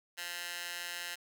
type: tone with high-pass filter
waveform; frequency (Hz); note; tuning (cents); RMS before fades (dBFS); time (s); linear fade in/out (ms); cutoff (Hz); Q
15% pulse; 174.61; F3; 0; -41; 0.17-1.16; 20; 1900; 1
effects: 11-bit